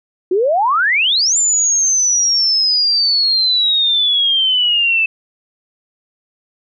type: exponential two-way sweep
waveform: sine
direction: up then down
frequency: 349.2 to 7230 to 2620 Hz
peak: -11 dBFS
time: 0.31-5.06 s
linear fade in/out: 5 ms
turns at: 1.37 s
effects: none